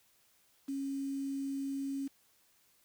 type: tone with quantisation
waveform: sine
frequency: 274.4 Hz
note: C#4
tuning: 17 cents flat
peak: -34 dBFS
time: 0.68-2.08 s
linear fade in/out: 10 ms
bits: 9
effects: white hiss -69 dBFS RMS until 2.84 s